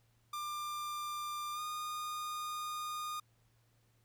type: tone with pitch glide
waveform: 45% pulse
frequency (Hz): 1193 to 1223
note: D6 to D#6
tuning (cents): +27 to -30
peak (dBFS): -38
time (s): 0.33-3.2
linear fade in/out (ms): 5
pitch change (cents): +43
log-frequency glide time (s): 1.53-1.6
effects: added 115 Hz sine -70 dBFS peak until 4.04 s + pink hiss -75 dBFS RMS until 4.04 s